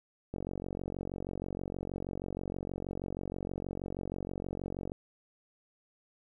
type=click train; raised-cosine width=2 ms; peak=-24 dBFS; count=213; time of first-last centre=0.34-4.919 s; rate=46.3 Hz; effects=11-bit